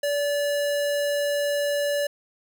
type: tone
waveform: square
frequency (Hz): 577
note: D5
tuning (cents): -31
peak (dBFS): -23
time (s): 0.03-2.07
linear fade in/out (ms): 5
effects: none